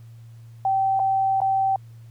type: tone with dropouts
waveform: sine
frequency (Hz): 774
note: G5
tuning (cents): -22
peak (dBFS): -18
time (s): 0.65-1.76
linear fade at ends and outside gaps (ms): 2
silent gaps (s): 0.994-0.998 / 1.404-1.416
effects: added 115 Hz sine -41 dBFS peak until 2.1 s + pink hiss -62 dBFS RMS until 2.1 s